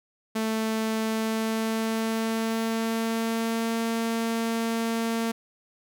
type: tone with pitch glide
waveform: sawtooth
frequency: 220.9 to 228 Hz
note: A3 to A#3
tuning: +7 to -38 cents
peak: -21 dBFS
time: 0.35-5.32 s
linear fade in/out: 10 ms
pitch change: +55 cents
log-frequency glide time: 1.01-3.77 s
effects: none